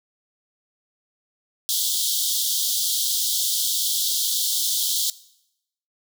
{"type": "high-pass noise", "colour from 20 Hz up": "pink", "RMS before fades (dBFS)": -23, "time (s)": [1.69, 5.1], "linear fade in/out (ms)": 0, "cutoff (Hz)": 3200, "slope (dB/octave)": 96, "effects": ["noise-tail reverb RT60 0.8 s tail -19 dB re dry"]}